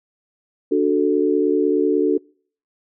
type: chord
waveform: sine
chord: D major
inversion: none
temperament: equal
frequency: 293.7 / 370 / 440 Hz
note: D4 / F#4 / A4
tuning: 0 / 0 / 0 cents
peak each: -19 dBFS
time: 0.71-2.18 s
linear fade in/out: 10 ms
effects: noise-tail reverb RT60 0.5 s tail -26 dB re dry